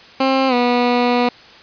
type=tone with pitch glide; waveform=15% pulse; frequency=266.1 to 244 Hz; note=C4 to B3; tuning=+29 to -21 cents; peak=-7 dBFS; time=0.2-1.29 s; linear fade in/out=5 ms; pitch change=-150 cents; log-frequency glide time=0.48-0.54 s; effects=white hiss -42 dBFS RMS until 1.62 s + resampled to 11025 Hz